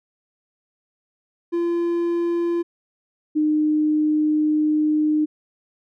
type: tone pair in turn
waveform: triangle / sine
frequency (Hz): 342.4 / 305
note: F4 / D#4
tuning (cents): -34 / -34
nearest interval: major second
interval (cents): 200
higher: first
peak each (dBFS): -17 / -16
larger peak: second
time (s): 1.52-2.63 / 3.35-5.26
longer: second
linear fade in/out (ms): 20
effects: none